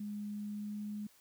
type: tone with pitch glide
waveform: sine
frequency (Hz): 207.2 to 208.8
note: G#3 to G#3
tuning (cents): -4 to +10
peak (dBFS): -38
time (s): 0-1.07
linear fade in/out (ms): 5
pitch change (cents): +14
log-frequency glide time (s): 0.34-0.92
effects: white hiss -65 dBFS RMS until 1.2 s

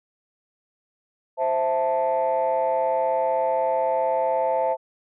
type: chord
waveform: sine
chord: A minor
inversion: first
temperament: equal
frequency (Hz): 523.3 / 659.3 / 880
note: C5 / E5 / A5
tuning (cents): 0 / 0 / 0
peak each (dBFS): -23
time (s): 1.37-4.77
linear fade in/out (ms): 50
effects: tanh soft clip ceiling -14 dBFS

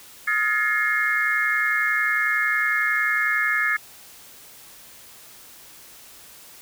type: tone cluster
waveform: sine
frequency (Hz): 1260 / 1401 / 1703 / 1834 / 2142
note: D#6 / F6 / G#6 / A#6 / C7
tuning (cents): +21 / +5 / +43 / -29 / +40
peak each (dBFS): -29 / -31 / -22 / -29 / -24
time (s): 0.27-3.77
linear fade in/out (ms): 10
effects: white hiss -46 dBFS RMS until 6.61 s

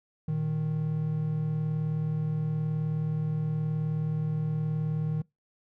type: tone pair together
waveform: triangle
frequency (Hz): 116.54 / 155.56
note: A#2 / D#3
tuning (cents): 0 / 0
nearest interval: perfect fourth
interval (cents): 500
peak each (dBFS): -33 / -25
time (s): 0.28-5.22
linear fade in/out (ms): 5
effects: noise-tail reverb RT60 0.2 s tail -24 dB re dry

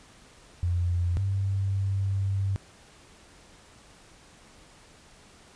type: tone pair in turn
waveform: sine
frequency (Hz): 87.7 / 97.68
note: F2 / G2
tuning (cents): +8 / -6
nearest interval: major second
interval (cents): 186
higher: second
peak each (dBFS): -23 / -24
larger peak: first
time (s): 0.63-1.17 / 1.17-2.56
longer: second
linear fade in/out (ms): 0
effects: pink hiss -54 dBFS RMS until 5.55 s + resampled to 22050 Hz

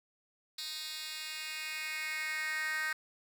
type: tone with high-pass filter sweep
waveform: 10% pulse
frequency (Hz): 311.1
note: D#4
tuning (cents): 0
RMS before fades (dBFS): -38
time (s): 0.58-2.93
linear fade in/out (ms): 5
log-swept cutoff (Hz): 3700 to 1700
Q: 3.8
effects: none

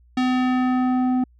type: tone with low-pass filter sweep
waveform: square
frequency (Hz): 253.9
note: B3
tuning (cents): +48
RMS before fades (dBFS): -20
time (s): 0.17-1.24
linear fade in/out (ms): 5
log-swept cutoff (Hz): 4100 to 610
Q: 0.96
effects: added 60 Hz sine -51 dBFS peak until 1.39 s

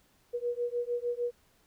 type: beating tone pair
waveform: sine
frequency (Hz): 478.6 / 485.2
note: A#4 / B4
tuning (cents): +46 / -31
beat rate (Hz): 6.6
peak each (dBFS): -33 / -33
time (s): 0.33-1.32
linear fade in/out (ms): 20
effects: pink hiss -67 dBFS RMS until 1.66 s

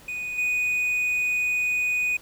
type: tone with level steps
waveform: triangle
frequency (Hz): 2480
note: D#7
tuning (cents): -6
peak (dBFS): -27 / -20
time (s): 0.08-2.17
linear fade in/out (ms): 5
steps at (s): 0.38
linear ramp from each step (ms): 5
effects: pink hiss -50 dBFS RMS until 2.21 s

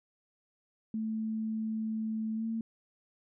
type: tone with pitch glide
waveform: sine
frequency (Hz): 219.9 to 225.3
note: A3 to A3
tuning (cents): -1 to +41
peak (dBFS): -31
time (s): 0.94-2.61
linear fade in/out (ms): 2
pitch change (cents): +42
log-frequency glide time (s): 2.35-2.45
effects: none

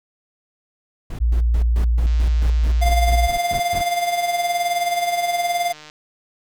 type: noise bursts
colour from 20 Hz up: brown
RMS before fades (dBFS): -28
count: 13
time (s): 1.1-3.817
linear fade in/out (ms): 5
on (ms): 89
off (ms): 130
type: tone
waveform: sine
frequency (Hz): 58.27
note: A#1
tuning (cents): 0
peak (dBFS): -14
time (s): 1.2-3.28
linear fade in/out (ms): 20
type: click train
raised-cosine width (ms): 0.2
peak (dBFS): -23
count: 583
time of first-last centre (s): 2.07-5.899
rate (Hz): 152
type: tone with tremolo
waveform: square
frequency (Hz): 698.5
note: F5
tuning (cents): 0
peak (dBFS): -17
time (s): 2.81-5.73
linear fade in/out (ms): 20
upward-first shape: sine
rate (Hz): 19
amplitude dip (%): 55
effects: none

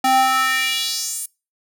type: tone with high-pass filter sweep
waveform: square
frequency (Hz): 261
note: C4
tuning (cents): -4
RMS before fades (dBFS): -19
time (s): 0.04-1.26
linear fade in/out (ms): 5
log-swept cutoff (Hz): 550 to 10000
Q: 2.7
effects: noise-tail reverb RT60 0.3 s tail -25 dB re dry

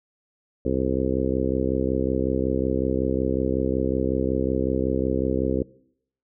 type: harmonic tone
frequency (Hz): 65.41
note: C2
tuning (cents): 0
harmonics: 1 / 2 / 3 / 4 / 5 / 6 / 7 / 8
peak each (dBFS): -30 / -31 / -31 / -27 / -28 / -29 / -28 / -31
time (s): 0.65-5.63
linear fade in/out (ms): 5
effects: noise-tail reverb RT60 0.7 s tail -22 dB re dry

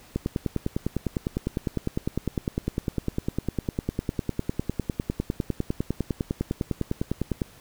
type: click train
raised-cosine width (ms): 3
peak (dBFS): -12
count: 73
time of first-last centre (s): 0.16-7.418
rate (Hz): 9.92
effects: pink hiss -52 dBFS RMS until 7.6 s

